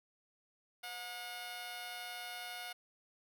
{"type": "tone with amplitude modulation", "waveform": "10% pulse", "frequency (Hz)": 722, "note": "F#5", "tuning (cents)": -43, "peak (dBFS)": -32, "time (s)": [0.83, 2.73], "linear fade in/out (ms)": 10, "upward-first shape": "sine", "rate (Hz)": 212, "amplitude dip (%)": 55, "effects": []}